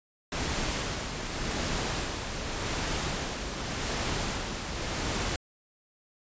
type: noise with tremolo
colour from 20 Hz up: pink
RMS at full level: -30 dBFS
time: 0.32-5.36 s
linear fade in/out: 2 ms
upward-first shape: sine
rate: 0.87 Hz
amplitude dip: 45%
effects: resampled to 16000 Hz